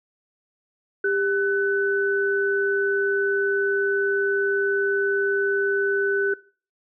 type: tone pair together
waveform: sine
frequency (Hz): 397.3 / 1500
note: G4 / F#6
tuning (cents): +23 / +23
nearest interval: octave + major seventh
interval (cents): 2300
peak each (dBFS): -22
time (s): 1.04-6.34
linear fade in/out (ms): 5
effects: noise-tail reverb RT60 0.4 s tail -21 dB re dry